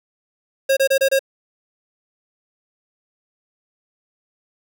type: tone bursts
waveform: square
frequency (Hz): 540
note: C#5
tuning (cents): -45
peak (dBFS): -14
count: 5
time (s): 0.69-1.193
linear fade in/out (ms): 10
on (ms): 79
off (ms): 27
effects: none